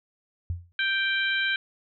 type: tone with exponential decay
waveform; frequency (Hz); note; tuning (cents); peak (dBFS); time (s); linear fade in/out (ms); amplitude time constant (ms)
sine; 87; F2; -6; -23; 0.5-0.72; 0; 47
type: harmonic tone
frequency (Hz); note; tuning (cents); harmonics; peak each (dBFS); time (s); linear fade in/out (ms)
784; G5; 0; 2 / 3 / 4 / 5; -25 / -30 / -31 / -34; 0.79-1.56; 2
effects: none